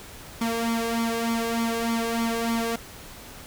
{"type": "tone with flanger", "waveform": "sawtooth", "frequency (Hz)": 230, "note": "A#3", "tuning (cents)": -23, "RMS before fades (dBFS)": -26, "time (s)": [0.41, 2.76], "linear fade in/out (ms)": 5, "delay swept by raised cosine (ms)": [0.88, 1.88], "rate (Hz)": 3.3, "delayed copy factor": 0.75, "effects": ["pink hiss -43 dBFS RMS until 3.46 s"]}